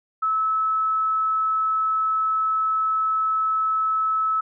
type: tone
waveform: sine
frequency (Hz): 1300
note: E6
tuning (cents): -24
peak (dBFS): -19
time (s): 0.22-4.41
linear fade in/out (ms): 10
effects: none